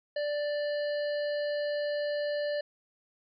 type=harmonic tone with a mistuned harmonic; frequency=587.3 Hz; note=D5; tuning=in tune; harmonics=1 / 3 / 5 / 7 / 8; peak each=-29 / -40 / -48 / -45 / -50 dBFS; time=0.16-2.61 s; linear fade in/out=5 ms; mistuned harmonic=7; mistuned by=+27 cents; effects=none